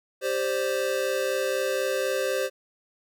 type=chord; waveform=square; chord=G suspended fourth; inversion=none; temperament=equal; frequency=392 / 523.3 / 587.3 Hz; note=G4 / C5 / D5; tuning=0 / 0 / 0 cents; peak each=-31 / -27 / -33 dBFS; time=0.21-2.5 s; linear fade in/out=50 ms; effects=none